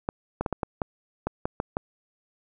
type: clicks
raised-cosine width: 1 ms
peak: -12 dBFS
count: 10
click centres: 0.089 / 0.41 / 0.462 / 0.527 / 0.632 / 0.818 / 1.27 / 1.455 / 1.601 / 1.769 s
effects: none